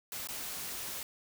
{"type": "noise with dropouts", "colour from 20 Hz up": "white", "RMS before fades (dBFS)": -40, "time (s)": [0.12, 1.03], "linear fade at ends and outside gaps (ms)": 1, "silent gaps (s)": [0.272, 0.287], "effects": []}